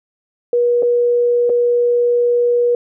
sine tone with dropouts, 481.6 Hz, B4, 44 cents flat, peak -11 dBFS, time 0.53-2.75 s, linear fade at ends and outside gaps 2 ms, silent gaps 0.824-0.83 / 1.495-1.499 s, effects none

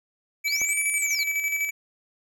square tone with tremolo, 2300 Hz, D7, 37 cents flat, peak -23 dBFS, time 0.44-1.71 s, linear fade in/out 20 ms, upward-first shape square, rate 12 Hz, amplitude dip 45%
sine linear two-way sweep, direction up then down, 3884 to 10548 to 3884 Hz, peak -27 dBFS, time 0.47-1.24 s, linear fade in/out 10 ms, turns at 0.86 s
click, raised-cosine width 1 ms, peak -24 dBFS, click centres 0.616 s
effects none

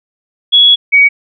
sine tone pair in turn, 3361 / 2256 Hz, G#7 / C#7, +20 / +30 cents, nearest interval perfect fifth, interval 690 cents, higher first, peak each -3 dBFS, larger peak neither, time 0.52-0.76 / 0.92-1.09 s, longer first, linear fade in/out 20 ms, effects none

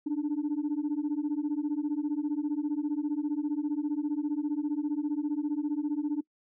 sine beating tone pair, 288.2 / 303.2 Hz, D4 / D#4, -33 / -45 cents, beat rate 15 Hz, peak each -29 dBFS, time 0.06-6.21 s, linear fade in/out 10 ms, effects noise-tail reverb RT60 0.1 s tail -23 dB re dry + tanh soft clip ceiling -24 dBFS

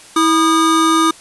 square tone pair together, 325 / 1227 Hz, E4 / D#6, -24 / -25 cents, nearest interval octave + major seventh, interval 2299 cents, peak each -14 dBFS, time 0.16-1.11 s, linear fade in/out 5 ms, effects white hiss -40 dBFS RMS until 1.2 s + resampled to 24000 Hz

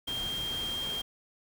sine tone in noise, 3200 Hz, G7, 35 cents sharp, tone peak -32 dBFS, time 0.07-1.02 s, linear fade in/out 10 ms, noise pink, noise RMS -41 dBFS, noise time 0.07-1.02 s, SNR +6 dB, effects none

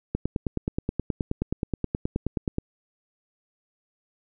click train, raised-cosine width 3 ms, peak -12 dBFS, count 24, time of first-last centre 0.15-2.584 s, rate 9.45 Hz, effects none

